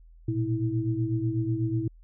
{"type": "tone cluster", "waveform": "sine", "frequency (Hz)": [113.8, 121.9, 324.9], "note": ["A#2", "B2", "E4"], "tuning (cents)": [-41, -22, -25], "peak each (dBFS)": -29, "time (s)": [0.28, 1.88], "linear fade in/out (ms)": 5, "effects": ["added 41 Hz sine -49 dBFS peak until 2.03 s"]}